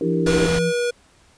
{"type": "chord", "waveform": "sine", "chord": "E half-diminished seventh", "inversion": "third", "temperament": "equal", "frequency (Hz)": [293.7, 329.6, 392, 466.2], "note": ["D4", "E4", "G4", "Bb4"], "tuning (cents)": [0, 0, 0, 0], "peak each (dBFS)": -25, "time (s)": [0.01, 0.47], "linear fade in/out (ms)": 2}
{"type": "tone with vibrato", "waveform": "sine", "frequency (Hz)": 169.4, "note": "E3", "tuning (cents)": 48, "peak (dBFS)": -21, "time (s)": [0.02, 0.73], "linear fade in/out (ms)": 50, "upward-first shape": "triangle", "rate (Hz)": 3.5, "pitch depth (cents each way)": 11}
{"type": "tone", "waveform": "square", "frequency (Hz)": 481.9, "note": "B4", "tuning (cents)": -43, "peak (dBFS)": -20, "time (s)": [0.26, 0.91], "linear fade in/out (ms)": 10}
{"type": "low-pass noise", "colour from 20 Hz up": "pink", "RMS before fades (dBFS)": -26, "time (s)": [0.26, 0.59], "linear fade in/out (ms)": 5, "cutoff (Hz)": 6900, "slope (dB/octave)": 12}
{"effects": ["pink hiss -55 dBFS RMS until 1.37 s", "resampled to 22050 Hz"]}